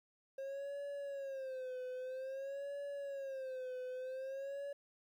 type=tone with vibrato; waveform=triangle; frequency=536 Hz; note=C5; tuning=42 cents sharp; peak=-39 dBFS; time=0.38-4.73 s; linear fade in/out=5 ms; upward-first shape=sine; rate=0.51 Hz; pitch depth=100 cents each way; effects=12-bit